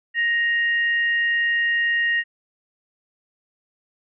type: tone pair together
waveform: sine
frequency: 1871 / 2803 Hz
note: A#6 / F7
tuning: +6 / +6 cents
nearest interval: perfect fifth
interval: 700 cents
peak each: -18 / -30 dBFS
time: 0.14-2.24 s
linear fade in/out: 50 ms
effects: none